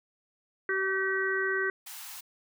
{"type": "harmonic tone", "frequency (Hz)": 383.6, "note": "G4", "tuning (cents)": -37, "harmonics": [1, 3, 4, 5], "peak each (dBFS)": [-31, -38, -30, -32], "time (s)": [0.69, 1.7], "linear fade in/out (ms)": 2}
{"type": "high-pass noise", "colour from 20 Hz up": "white", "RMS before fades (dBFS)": -43, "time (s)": [1.86, 2.21], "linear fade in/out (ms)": 10, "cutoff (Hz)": 730, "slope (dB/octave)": 96}
{"effects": []}